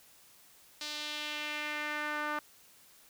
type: tone with band-pass filter sweep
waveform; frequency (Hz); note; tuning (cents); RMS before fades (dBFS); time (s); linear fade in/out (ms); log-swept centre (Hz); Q
sawtooth; 299.2; D4; +32; -37; 0.81-2.39; 2; 4400 to 1300; 2
effects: white hiss -60 dBFS RMS until 3.09 s